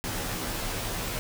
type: noise with comb filter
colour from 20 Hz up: pink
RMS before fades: -32 dBFS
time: 0.04-1.19 s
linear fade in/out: 0 ms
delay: 14 ms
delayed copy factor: -0.85
effects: none